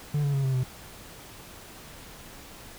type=tone with pitch steps; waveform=triangle; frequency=147 / 141.99 / 137.16 / 132.48 / 127.97 Hz; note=D3 / C#3 / C#3 / C3 / C3; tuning=+2 / +42 / -18 / +22 / -38 cents; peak=-21 dBFS; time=0.14-0.635 s; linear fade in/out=5 ms; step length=99 ms; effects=pink hiss -46 dBFS RMS until 2.78 s